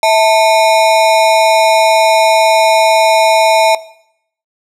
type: ring-modulated tone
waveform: square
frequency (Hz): 770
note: G5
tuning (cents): -31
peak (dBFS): -5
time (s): 0.03-3.75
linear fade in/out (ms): 2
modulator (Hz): 119
effects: noise-tail reverb RT60 0.7 s tail -17 dB re dry + low-pass 10000 Hz 12 dB/octave